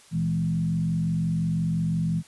sine tone with frequency modulation, 164.81 Hz, E3, in tune, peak -22 dBFS, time 0.11-2.23 s, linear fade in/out 50 ms, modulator 45.8 Hz, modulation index 0.77, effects white hiss -53 dBFS RMS until 2.27 s + resampled to 24000 Hz

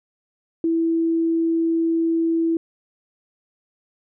sine tone, 329.6 Hz, E4, in tune, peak -17 dBFS, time 0.64-2.57 s, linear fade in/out 2 ms, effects none

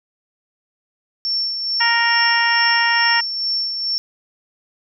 sine tone with tremolo, 5430 Hz, F8, 50 cents flat, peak -17 dBFS, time 1.25-3.98 s, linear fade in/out 0 ms, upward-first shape sine, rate 2.3 Hz, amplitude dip 45%
harmonic tone, 466.2 Hz, A#4, in tune, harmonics 2 / 3 / 4 / 5 / 6 / 7, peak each -20 / -25 / -17 / -27 / -24 / -33 dBFS, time 1.8-3.21 s, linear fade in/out 10 ms
effects none

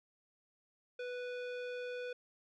square tone with low-pass filter, 493.9 Hz, B4, in tune, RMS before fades -42 dBFS, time 0.99-2.13 s, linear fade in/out 5 ms, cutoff 3000 Hz, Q 1.2, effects none

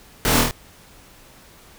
pink noise with echo, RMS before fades -20 dBFS, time 0.25-0.41 s, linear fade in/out 0 ms, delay 25 ms, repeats 4, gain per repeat -2 dB, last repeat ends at 0.51 s, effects pink hiss -48 dBFS RMS until 1.78 s

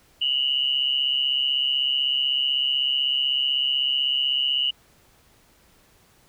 sine tone pair together, 2854 / 2990 Hz, F7 / F#7, +37 / +17 cents, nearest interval minor second, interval 80 cents, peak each -23 / -23 dBFS, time 0.21-4.71 s, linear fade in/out 10 ms, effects pink hiss -58 dBFS RMS until 6.28 s

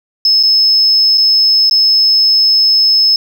sine tone with dropouts, 5200 Hz, E8, 24 cents flat, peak -5 dBFS, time 0.25-3.16 s, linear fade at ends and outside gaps 2 ms, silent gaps 0.429-0.434 / 1.175-1.179 / 1.697-1.71 s, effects tanh soft clip ceiling -3 dBFS + 7-bit

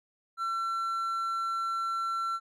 triangle tone, 1350 Hz, E6, 41 cents sharp, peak -27 dBFS, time 0.37-2.4 s, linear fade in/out 50 ms, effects none

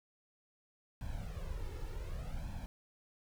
brown noise with flanger, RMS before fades -41 dBFS, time 1.01-2.66 s, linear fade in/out 0 ms, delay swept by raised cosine 1.2 to 2.3 ms, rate 0.66 Hz, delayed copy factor +0.75, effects none

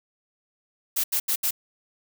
blue noise bursts at uneven times, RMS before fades -24 dBFS, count 4, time 0.96-1.04 / 1.12-1.2 / 1.28-1.36 / 1.43-1.51 s, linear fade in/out 10 ms, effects none

